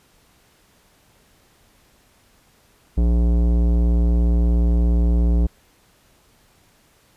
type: tone with tanh clipping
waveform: sine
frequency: 58.5 Hz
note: A#1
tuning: 7 cents sharp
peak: -16 dBFS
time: 2.97-5.47 s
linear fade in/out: 10 ms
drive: 16 dB
effects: pink hiss -57 dBFS RMS until 7.16 s + resampled to 32000 Hz